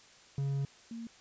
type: tone pair in turn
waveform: triangle / sine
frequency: 138.59 / 230.2 Hz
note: C#3 / A#3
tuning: 0 / -22 cents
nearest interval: major sixth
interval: 878 cents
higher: second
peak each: -28 / -39 dBFS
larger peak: first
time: 0.38-0.65 / 0.91-1.07 s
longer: first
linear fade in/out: 2 ms
effects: white hiss -58 dBFS RMS until 1.2 s + resampled to 16000 Hz